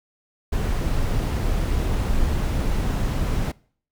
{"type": "noise", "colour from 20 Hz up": "brown", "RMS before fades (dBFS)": -22, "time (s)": [0.52, 3.52], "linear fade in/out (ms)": 10, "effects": ["noise-tail reverb RT60 0.5 s tail -23 dB re dry"]}